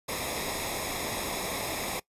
pink noise with comb filter, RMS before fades -33 dBFS, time 0.08-2 s, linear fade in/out 10 ms, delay 0.67 ms, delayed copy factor -0.7, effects noise-tail reverb RT60 0.1 s tail -21 dB re dry + resampled to 32000 Hz

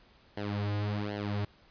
sawtooth tone with flanger, 103.1 Hz, G#2, 12 cents flat, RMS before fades -33 dBFS, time 0.37-1.45 s, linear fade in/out 5 ms, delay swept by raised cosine 0.81 to 4.51 ms, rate 1.3 Hz, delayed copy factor -0.95, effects pink hiss -61 dBFS RMS until 1.7 s + resampled to 11025 Hz

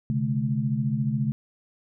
sine tone cluster, 129.5 / 143.8 / 214.8 Hz, C3 / D3 / A3, -17 / -36 / -41 cents, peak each -27 dBFS, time 0.1-1.32 s, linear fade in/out 0 ms, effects none

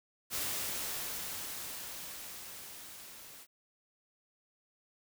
white noise with level ramp, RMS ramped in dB -35 to -52 dBFS, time 0.3-3.47 s, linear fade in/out 50 ms, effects none

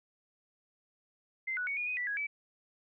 sine tone with pitch steps, 2077 / 1475 / 2233 / 2441 / 2497 / 1965 / 1659 / 2300 Hz, C7 / F#6 / C#7 / D#7 / D#7 / B6 / G#6 / D7, -13 / -6 / +12 / -34 / +6 / -9 / -2 / -37 cents, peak -32 dBFS, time 1.47-2.27 s, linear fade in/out 10 ms, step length 100 ms, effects none

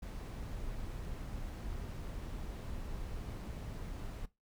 brown noise, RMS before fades -42 dBFS, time 0.02-4.26 s, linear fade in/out 10 ms, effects noise-tail reverb RT60 0.2 s tail -18 dB re dry

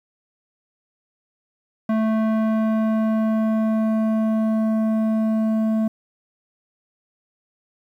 square tone with low-pass filter sweep, 220 Hz, A3, in tune, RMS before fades -20 dBFS, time 1.89-5.88 s, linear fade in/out 5 ms, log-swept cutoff 1300 to 610 Hz, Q 0.8, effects 9-bit

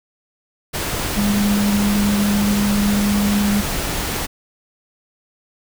sine tone in noise, 204.3 Hz, G#3, 28 cents flat, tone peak -15 dBFS, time 1.16-3.62 s, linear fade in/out 20 ms, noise pink, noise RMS -23 dBFS, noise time 0.73-4.27 s, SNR +5 dB, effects none

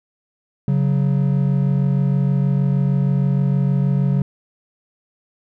triangle tone pair together, 138.59 / 185 Hz, C#3 / F#3, 0 / 0 cents, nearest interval perfect fourth, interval 500 cents, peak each -14 / -18 dBFS, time 0.68-4.22 s, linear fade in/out 2 ms, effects none

